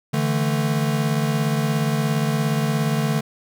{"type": "chord", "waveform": "square", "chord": "D suspended second", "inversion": "none", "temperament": "equal with one note detuned", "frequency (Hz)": [146.83, 163.96, 220], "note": ["D3", "E3", "A3"], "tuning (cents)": [0, -9, 0], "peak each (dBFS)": [-22, -27, -25], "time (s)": [0.13, 3.21], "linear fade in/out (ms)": 10, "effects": []}